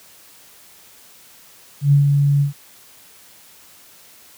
sine tone with ADSR envelope, 142.3 Hz, C#3, 46 cents sharp, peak -8 dBFS, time 1.81-2.53 s, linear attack 110 ms, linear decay 120 ms, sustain -4 dB, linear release 120 ms, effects white hiss -47 dBFS RMS until 4.37 s + high-pass 60 Hz 12 dB/octave

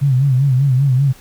sine tone with vibrato, 133.7 Hz, C3, 38 cents sharp, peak -10 dBFS, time 0.01-1.13 s, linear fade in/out 20 ms, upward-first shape sine, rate 5.1 Hz, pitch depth 110 cents each way, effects pink hiss -44 dBFS RMS until 1.2 s

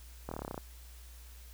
slowing click train, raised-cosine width 1 ms, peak -24 dBFS, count 11, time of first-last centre 0.29-0.578 s, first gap 24 ms, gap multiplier 1.04, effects added 60 Hz sine -49 dBFS peak until 1.53 s + white hiss -58 dBFS RMS until 1.53 s

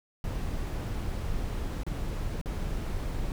brown noise with dropouts, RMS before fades -32 dBFS, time 0.24-3.32 s, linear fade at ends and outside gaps 1 ms, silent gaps 1.834-1.865 / 2.414-2.458 s, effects none

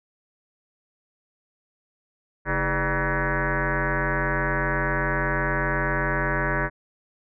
sine tone with frequency modulation, 776 Hz, G5, 18 cents flat, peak -21 dBFS, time 2.45-6.7 s, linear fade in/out 50 ms, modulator 183 Hz, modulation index 5.9, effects none

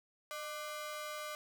sawtooth ring-modulated tone, 896 Hz, A5, 31 cents sharp, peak -34 dBFS, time 0.31-1.35 s, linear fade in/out 0 ms, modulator 288 Hz, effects 11-bit

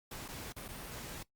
pink noise with dropouts, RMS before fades -45 dBFS, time 0.11-1.23 s, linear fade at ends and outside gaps 5 ms, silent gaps 0.281-0.285 / 0.524-0.563 / 0.682-0.686 s, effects noise-tail reverb RT60 0.1 s tail -18 dB re dry + Opus 48 kbps

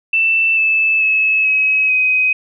sine tone with pitch steps, 2662 / 2625 / 2589 / 2554 / 2518 Hz, E7 / E7 / E7 / D#7 / D#7, +16 / -8 / -32 / +45 / +20 cents, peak -11 dBFS, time 0.13-2.33 s, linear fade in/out 5 ms, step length 440 ms, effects none

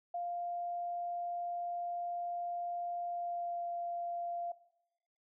sine tone with pitch glide, 698.5 to 692.9 Hz, F5 to F5, 0 to -14 cents, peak -35 dBFS, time 0.14-4.52 s, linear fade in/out 5 ms, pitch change -14 cents, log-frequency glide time 3.07-3.66 s, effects noise-tail reverb RT60 0.9 s tail -19 dB re dry

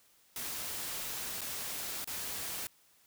white noise with dropouts, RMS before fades -39 dBFS, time 0.36-2.67 s, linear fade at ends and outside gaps 2 ms, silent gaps 1.409-1.415 / 2.045-2.074 s, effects white hiss -66 dBFS RMS until 3.06 s

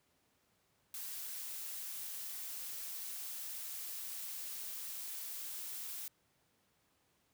blue noise, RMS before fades -44 dBFS, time 0.94-6.08 s, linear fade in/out 2 ms, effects pink hiss -75 dBFS RMS until 7.33 s + high-pass 80 Hz 12 dB/octave

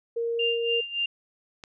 sine tone, 465.2 Hz, A#4, 4 cents flat, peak -25 dBFS, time 0.16-0.81 s, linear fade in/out 10 ms
sine tone with tremolo, 2794 Hz, F7, in tune, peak -23 dBFS, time 0.39-1.06 s, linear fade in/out 5 ms, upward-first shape sine, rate 3.5 Hz, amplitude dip 80%
click, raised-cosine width 0.2 ms, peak -24 dBFS, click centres 1.638 s
effects none

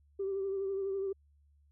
sine tone with vibrato, 390 Hz, G4, 9 cents flat, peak -31 dBFS, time 0.19-1.13 s, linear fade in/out 10 ms, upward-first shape triangle, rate 12 Hz, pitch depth 41 cents each way, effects tanh soft clip ceiling -27 dBFS + added 72 Hz sine -63 dBFS peak until 1.71 s

